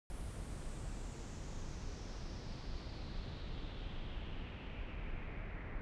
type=noise with low-pass filter sweep; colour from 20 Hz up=brown; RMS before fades=-44 dBFS; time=0.1-5.81 s; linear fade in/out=0 ms; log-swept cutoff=10000 to 2000 Hz; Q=3.6; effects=none